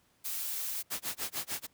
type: noise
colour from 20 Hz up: blue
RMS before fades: -36 dBFS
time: 0.24-0.83 s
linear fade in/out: 20 ms
type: noise with tremolo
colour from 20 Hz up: white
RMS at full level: -34 dBFS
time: 0.9-1.67 s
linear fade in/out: 20 ms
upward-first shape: sine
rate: 6.7 Hz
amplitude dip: 100%
effects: pink hiss -69 dBFS RMS until 1.73 s + high-pass 60 Hz 12 dB/octave